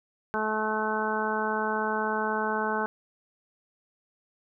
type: harmonic tone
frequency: 216.2 Hz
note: A3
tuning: 30 cents flat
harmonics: 1 / 2 / 3 / 4 / 5 / 6 / 7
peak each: -34 / -32 / -36 / -31 / -34 / -37 / -32 dBFS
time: 0.34-2.86 s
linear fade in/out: 0 ms
effects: none